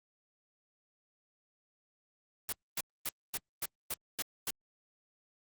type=noise bursts; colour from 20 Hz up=white; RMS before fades=-35 dBFS; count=8; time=2.49-4.504 s; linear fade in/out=0 ms; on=33 ms; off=250 ms; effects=Opus 32 kbps